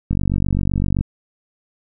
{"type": "click train", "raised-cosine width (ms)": 5, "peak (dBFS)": -7, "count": 44, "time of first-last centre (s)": [0.11, 1.01], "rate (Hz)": 47.8, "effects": []}